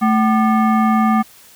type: tone with frequency modulation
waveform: sine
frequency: 220 Hz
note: A3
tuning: in tune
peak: -11 dBFS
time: 0.01-1.23 s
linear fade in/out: 20 ms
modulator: 980 Hz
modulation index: 0.91
effects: white hiss -45 dBFS RMS until 1.55 s